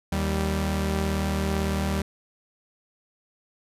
sawtooth tone pair together, 77.78 / 195.32 Hz, D#2 / G3, 0 / -6 cents, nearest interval octave + major third, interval 1594 cents, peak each -22 / -23 dBFS, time 0.12-2.02 s, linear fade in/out 5 ms, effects resampled to 32000 Hz

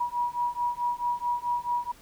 sine beating tone pair, 963 / 967.6 Hz, B5 / B5, -44 / -36 cents, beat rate 4.6 Hz, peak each -29 dBFS, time 0-1.92 s, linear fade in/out 10 ms, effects pink hiss -54 dBFS RMS until 2.01 s

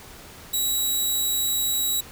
10% pulse tone, 3876 Hz, B7, 33 cents flat, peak -14 dBFS, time 0.53-2.01 s, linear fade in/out 10 ms, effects pink hiss -44 dBFS RMS until 2.11 s

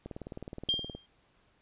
click train, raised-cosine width 2 ms, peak -27 dBFS, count 18, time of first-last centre 0.06-0.95 s, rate 19.1 Hz
sine tone with exponential decay, 3195 Hz, G7, 32 cents sharp, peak -23 dBFS, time 0.69-1.06 s, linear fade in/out 1 ms, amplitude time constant 79 ms
effects pink hiss -68 dBFS RMS until 1.61 s + resampled to 8000 Hz

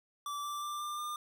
square tone with pitch steps, 1162 / 1172.1 / 1182.3 / 1192.6 / 1203 Hz, D6 / D6 / D6 / D6 / D6, -19 / -4 / +11 / +26 / +41 cents, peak -37 dBFS, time 0.26-1.16 s, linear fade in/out 2 ms, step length 180 ms, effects none

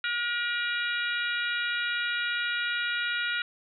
harmonic tone, 477.4 Hz, A#4, 41 cents sharp, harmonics 3 / 4 / 5 / 6 / 7 / 8, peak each -29 / -36 / -36 / -36 / -42 / -37 dBFS, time 0.04-3.42 s, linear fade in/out 2 ms, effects none

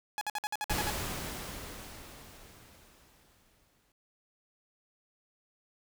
sawtooth tone bursts, 841 Hz, G#5, 22 cents sharp, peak -28 dBFS, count 9, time 0.18-0.9 s, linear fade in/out 0 ms, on 32 ms, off 54 ms
pink noise with exponential decay, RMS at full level -32 dBFS, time 0.7-3.92 s, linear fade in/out 2 ms, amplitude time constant 700 ms
effects none

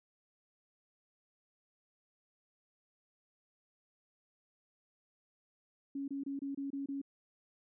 sine tone bursts, 277.2 Hz, C#4, in tune, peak -36 dBFS, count 7, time 5.95-7.016 s, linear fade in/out 5 ms, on 130 ms, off 26 ms, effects none

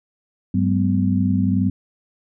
sine tone cluster, 98.9 / 190.6 / 212.8 / 251.8 Hz, G2 / G3 / G#3 / B3, +16 / -48 / +42 / +34 cents, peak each -21 / -19 / -28 / -21 dBFS, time 0.54-1.7 s, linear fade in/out 5 ms, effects none

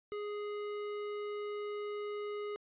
triangle tone with hard clipping, 415.3 Hz, G#4, in tune, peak -39 dBFS, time 0.12-2.56 s, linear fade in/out 0 ms, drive 18 dB, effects resampled to 8000 Hz

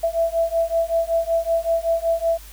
sine beating tone pair, 662 / 667.3 Hz, E5 / E5, +7 / +21 cents, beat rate 5.3 Hz, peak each -21 dBFS, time 0.03-2.38 s, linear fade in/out 10 ms, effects added 50 Hz sine -40 dBFS peak until 2.52 s + white hiss -45 dBFS RMS until 2.52 s

